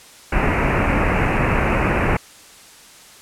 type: low-pass noise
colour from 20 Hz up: pink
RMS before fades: -18 dBFS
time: 0.32-2.17 s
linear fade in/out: 5 ms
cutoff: 2700 Hz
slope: 96 dB/octave
effects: white hiss -44 dBFS RMS until 3.21 s + low-pass 10000 Hz 12 dB/octave